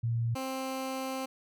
sine / 15% pulse tone pair in turn, 116.3 / 263.6 Hz, A#2 / C4, -4 / +13 cents, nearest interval octave + major second, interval 1417 cents, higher second, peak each -27 dBFS, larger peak neither, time 0.03-0.35 / 0.35-1.26 s, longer second, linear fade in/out 10 ms, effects none

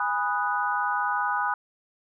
sine chord, G# minor seventh, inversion none, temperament equal with one note detuned, 823 / 987.8 / 1244.5 / 1480 Hz, G#5 / B5 / D#6 / F#6, -16 / 0 / 0 / 0 cents, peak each -29 dBFS, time 0-1.54 s, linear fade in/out 2 ms, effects none

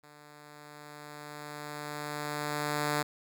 5% pulse tone with level ramp, 148.2 Hz, D3, 16 cents sharp, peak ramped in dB -42 to -16 dBFS, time 0.03-3.03 s, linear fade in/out 10 ms, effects none

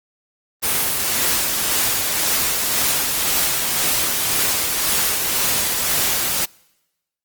white noise with tremolo, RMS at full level -18 dBFS, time 0.62-6.46 s, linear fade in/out 20 ms, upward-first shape sine, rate 1.9 Hz, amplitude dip 30%, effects noise-tail reverb RT60 1.0 s tail -26 dB re dry + Opus 24 kbps

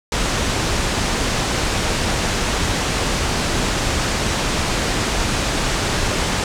pink low-pass noise, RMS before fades -20 dBFS, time 0.12-6.44 s, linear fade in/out 2 ms, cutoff 8200 Hz, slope 24 dB/octave, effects none

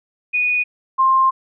sine tone pair in turn, 2471 / 1056.5 Hz, D#7 / C6, -13 / +16 cents, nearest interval octave + minor third, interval 1471 cents, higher first, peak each -15 / -11 dBFS, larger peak second, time 0.33-0.64 / 0.98-1.31 s, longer second, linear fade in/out 20 ms, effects none

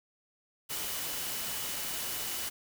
sine tone in noise, 2960 Hz, F#7, in tune, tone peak -47 dBFS, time 0.69-2.5 s, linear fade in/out 20 ms, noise white, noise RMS -36 dBFS, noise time 0.69-2.5 s, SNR -14 dB, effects none

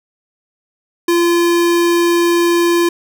square tone, 343.5 Hz, F4, 29 cents flat, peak -11 dBFS, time 1.08-2.89 s, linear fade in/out 5 ms, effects none

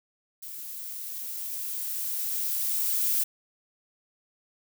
violet noise with level ramp, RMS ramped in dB -40 to -25 dBFS, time 0.42-3.24 s, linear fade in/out 10 ms, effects none

